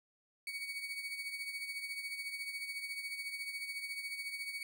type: tone with tremolo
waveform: 35% pulse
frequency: 2245 Hz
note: C#7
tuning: 21 cents sharp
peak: -35 dBFS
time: 0.47-4.63 s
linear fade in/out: 2 ms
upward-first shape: triangle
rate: 14 Hz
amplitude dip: 65%
effects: none